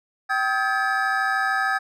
triangle tone cluster, 773 / 1273 / 1600 / 1713 Hz, G5 / D#6 / G6 / A6, -24 / +39 / +35 / -47 cents, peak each -24 dBFS, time 0.29-1.79 s, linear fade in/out 20 ms, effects none

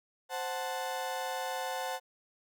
35% pulse chord, F# diminished, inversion second, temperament equal, 523.3 / 740 / 880 Hz, C5 / F#5 / A5, 0 / 0 / 0 cents, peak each -37 / -36 / -37 dBFS, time 0.29-2 s, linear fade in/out 50 ms, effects none

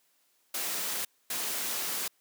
white noise bursts at uneven times, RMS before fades -33 dBFS, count 2, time 0.54-1.05 / 1.3-2.08 s, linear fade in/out 5 ms, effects white hiss -70 dBFS RMS until 2.2 s + high-pass 200 Hz 12 dB/octave

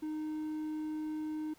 triangle tone, 308.6 Hz, D#4, 14 cents flat, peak -33 dBFS, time 0.02-1.54 s, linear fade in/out 10 ms, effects pink hiss -64 dBFS RMS until 1.58 s

